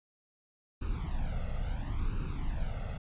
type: noise with flanger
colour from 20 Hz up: brown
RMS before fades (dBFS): -33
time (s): 0.81-2.98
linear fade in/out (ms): 10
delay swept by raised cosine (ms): 0.74 to 1.5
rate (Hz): 0.73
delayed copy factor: +0.85
effects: resampled to 8000 Hz